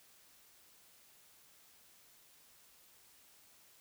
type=silence; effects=white hiss -64 dBFS RMS until 3.8 s